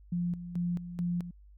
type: tone with tremolo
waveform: sine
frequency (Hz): 174.61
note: F3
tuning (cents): 0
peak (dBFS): -28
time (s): 0.12-1.31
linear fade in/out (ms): 5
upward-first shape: square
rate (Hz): 2.3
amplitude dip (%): 70
effects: added 50 Hz sine -52 dBFS peak until 1.57 s